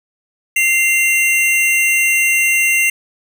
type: tone pair together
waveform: square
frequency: 2093 / 2748 Hz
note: C7 / F7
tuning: 0 / -29 cents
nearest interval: perfect fourth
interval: 471 cents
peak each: -15 dBFS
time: 0.56-2.9 s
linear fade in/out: 5 ms
effects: none